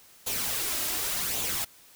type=noise with flanger; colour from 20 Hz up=white; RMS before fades=-30 dBFS; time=0.26-1.65 s; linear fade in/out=10 ms; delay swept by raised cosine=0.28 to 3.18 ms; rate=0.88 Hz; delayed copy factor=+0.5; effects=white hiss -55 dBFS RMS until 1.95 s